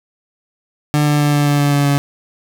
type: tone with pitch steps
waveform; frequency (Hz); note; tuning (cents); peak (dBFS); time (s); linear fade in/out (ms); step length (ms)
30% pulse; 148.5 / 147.56 / 146.62 / 145.7 / 144.77 / 143.86 / 142.95 / 142.04; D3 / D3 / D3 / D3 / D3 / D3 / D3 / C#3; +20 / +9 / -3 / -13 / -24 / -35 / -46 / +43; -9; 0.94-1.98; 0; 130
effects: none